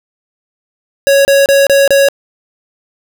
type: tone bursts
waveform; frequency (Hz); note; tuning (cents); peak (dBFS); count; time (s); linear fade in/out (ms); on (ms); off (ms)
square; 554.4; C#5; 0; -6; 5; 1.07-2.086; 0; 180; 29
effects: none